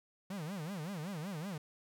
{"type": "tone with vibrato", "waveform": "45% pulse", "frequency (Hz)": 174.61, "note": "F3", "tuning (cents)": 0, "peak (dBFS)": -39, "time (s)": [0.3, 1.58], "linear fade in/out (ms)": 5, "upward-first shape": "sine", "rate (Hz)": 5.3, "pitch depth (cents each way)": 280, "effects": []}